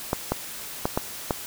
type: clicks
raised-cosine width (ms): 1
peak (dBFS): -8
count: 5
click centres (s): 0.131 / 0.32 / 0.855 / 0.975 / 1.308
effects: white hiss -37 dBFS RMS until 1.46 s